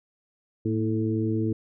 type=harmonic tone with a mistuned harmonic; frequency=109.5 Hz; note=A2; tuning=8 cents flat; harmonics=1 / 2 / 3 / 4; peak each=-27 / -29 / -27 / -33 dBFS; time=0.65-1.53 s; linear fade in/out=5 ms; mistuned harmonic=2; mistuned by=+58 cents; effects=none